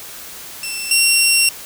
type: tone pair in turn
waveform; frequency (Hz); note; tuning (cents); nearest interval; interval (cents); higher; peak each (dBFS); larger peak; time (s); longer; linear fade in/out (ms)
15% pulse; 2687 / 2739; E7 / F7; +33 / -34; unison; 33; second; -16 / -4; second; 0.63-0.91 / 0.91-1.49; second; 2
effects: white hiss -34 dBFS RMS until 1.65 s

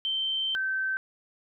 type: tone pair in turn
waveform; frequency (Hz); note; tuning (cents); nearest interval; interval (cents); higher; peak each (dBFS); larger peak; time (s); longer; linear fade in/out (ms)
sine; 3113 / 1545.3; G7 / G6; -13 / -25; octave; 1212; first; -26; neither; 0.05-0.55 / 0.55-0.97; first; 0
effects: none

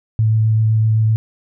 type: tone with vibrato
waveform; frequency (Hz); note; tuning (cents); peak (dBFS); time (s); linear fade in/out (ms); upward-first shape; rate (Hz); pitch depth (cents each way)
sine; 110; A2; 0; -11; 0.19-1.16; 0; sine; 7.8; 11
effects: none

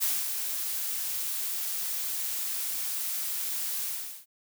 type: noise with ADSR envelope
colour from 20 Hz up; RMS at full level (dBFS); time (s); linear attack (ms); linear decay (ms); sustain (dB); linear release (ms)
blue; -26; 0-4.26; 30; 210; -6; 410
effects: none

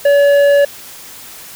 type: tone with tanh clipping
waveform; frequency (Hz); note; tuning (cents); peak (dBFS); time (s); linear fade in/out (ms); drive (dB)
sine; 569; C#5; +45; -8; 0.05-0.65; 5; 9
effects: white hiss -34 dBFS RMS until 1.55 s

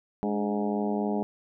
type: harmonic tone with a mistuned harmonic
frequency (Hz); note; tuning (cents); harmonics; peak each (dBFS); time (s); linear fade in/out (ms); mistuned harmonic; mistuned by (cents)
103.83; G#2; 0; 2 / 3 / 4 / 5 / 6 / 7 / 8 / 9; -28 / -34 / -32 / -40 / -37 / -37 / -37 / -46; 0.23-1.23; 0; 3; -68
effects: none

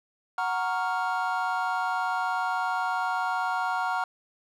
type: chord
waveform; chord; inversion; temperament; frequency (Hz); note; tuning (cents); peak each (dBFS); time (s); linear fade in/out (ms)
triangle; Gb major seventh; none; equal; 740 / 932.3 / 1108.7 / 1396.9; Gb5 / Bb5 / Db6 / F6; 0 / 0 / 0 / 0; -28 / -29 / -32 / -29; 0.38-4.04; 2
effects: none

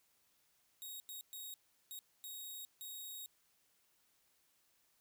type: tone bursts at uneven times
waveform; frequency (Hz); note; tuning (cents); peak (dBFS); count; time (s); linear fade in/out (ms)
5% pulse; 3774; A#7; +21; -38; 6; 0.82-1 / 1.09-1.21 / 1.33-1.54 / 1.91-1.99 / 2.24-2.65 / 2.81-3.26; 0
effects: white hiss -75 dBFS RMS until 5 s

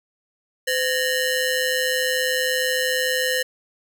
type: ring-modulated tone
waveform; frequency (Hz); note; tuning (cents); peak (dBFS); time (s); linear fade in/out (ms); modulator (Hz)
sawtooth; 1174.7; D6; 0; -13; 0.67-3.43; 10; 664
effects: none

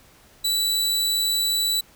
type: tone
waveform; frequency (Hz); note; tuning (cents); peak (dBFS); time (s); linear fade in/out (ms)
sawtooth; 3951; B7; 0; -17; 0.44-1.81; 10
effects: pink hiss -53 dBFS RMS until 1.95 s

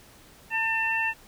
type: harmonic tone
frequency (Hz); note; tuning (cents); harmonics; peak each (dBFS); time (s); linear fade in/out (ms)
898; A5; +35; 1 / 2 / 3; -31 / -27 / -27; 0.5-1.14; 50
effects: pink hiss -53 dBFS RMS until 1.27 s

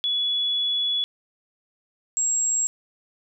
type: tone pair in turn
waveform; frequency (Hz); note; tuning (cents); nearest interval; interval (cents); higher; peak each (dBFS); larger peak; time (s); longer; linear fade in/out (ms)
sine; 3400 / 7591; G#7 / A#8; +40 / +30; octave + major second; 1390; second; -21 / -20; second; 0.04-1.04 / 2.17-2.67; first; 0
effects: none

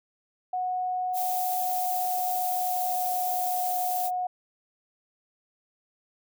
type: tone with pitch glide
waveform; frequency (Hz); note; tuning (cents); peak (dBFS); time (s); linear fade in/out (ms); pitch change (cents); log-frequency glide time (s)
sine; 734 to 728.5; F#5 to F#5; -14 to -27; -26; 0.53-4.27; 5; -13; 1.46-3.38
type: noise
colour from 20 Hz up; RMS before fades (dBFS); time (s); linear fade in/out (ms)
violet; -33; 1.13-4.11; 50
effects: none

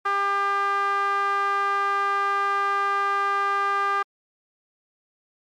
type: tone with band-pass filter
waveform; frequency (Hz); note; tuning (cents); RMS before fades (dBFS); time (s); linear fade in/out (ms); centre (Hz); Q
sawtooth; 399.2; G4; +32; -23; 0.05-4.03; 10; 1300; 4.8
effects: MP3 96 kbps

